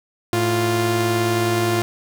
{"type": "tone pair together", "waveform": "sawtooth", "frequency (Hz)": [110, 349.2], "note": ["A2", "F4"], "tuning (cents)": [0, 0], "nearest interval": "octave + minor sixth", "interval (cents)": 2000, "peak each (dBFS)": [-18, -15], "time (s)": [0.33, 1.82], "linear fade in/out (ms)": 0, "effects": []}